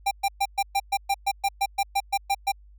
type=tone bursts; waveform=square; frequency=793 Hz; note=G5; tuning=20 cents sharp; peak=-21 dBFS; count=15; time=0.06-2.52 s; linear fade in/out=10 ms; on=52 ms; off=120 ms; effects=added 50 Hz sine -48 dBFS peak until 2.78 s